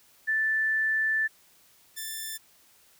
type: tone pair in turn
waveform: sine / 5% pulse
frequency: 1760 / 1767.3 Hz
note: A6 / A6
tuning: 0 / +7 cents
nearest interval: unison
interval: 7 cents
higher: second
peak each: -23 dBFS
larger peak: neither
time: 0.27-1.28 / 1.96-2.38 s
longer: first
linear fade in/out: 20 ms
effects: white hiss -60 dBFS RMS until 2.99 s